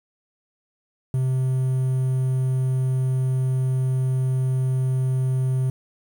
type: tone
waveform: triangle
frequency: 130 Hz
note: C3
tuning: 11 cents flat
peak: -17 dBFS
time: 1.14-5.7 s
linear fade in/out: 2 ms
effects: 8-bit